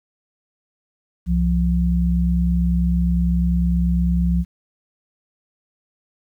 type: tone pair together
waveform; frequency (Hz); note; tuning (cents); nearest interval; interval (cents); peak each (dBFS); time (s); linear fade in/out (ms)
sine; 65.3 / 174.11; C2 / F3; -3 / -5; octave + perfect fourth; 1698; -18; 1.26-4.45; 50
effects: 9-bit